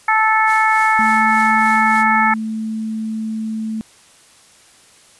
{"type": "harmonic tone", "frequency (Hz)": 437.7, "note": "A4", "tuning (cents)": -9, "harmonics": [2, 3, 4, 5], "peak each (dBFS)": [-15, -17, -18, -19], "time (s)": [0.08, 2.34], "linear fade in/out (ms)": 5}
{"type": "noise with tremolo", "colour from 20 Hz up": "white", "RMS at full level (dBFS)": -33, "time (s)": [0.45, 2.05], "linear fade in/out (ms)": 50, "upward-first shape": "triangle", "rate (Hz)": 3.4, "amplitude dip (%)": 65}
{"type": "tone", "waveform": "sine", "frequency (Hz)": 220, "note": "A3", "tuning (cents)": 0, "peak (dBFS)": -20, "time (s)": [0.99, 3.81], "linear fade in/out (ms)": 0}
{"effects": ["white hiss -48 dBFS RMS until 5.19 s", "resampled to 24000 Hz"]}